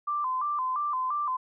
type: tone with vibrato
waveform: sine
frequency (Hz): 1100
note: C#6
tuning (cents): -14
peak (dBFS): -26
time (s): 0.07-1.37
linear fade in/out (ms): 10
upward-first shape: square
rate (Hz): 2.9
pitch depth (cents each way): 120
effects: none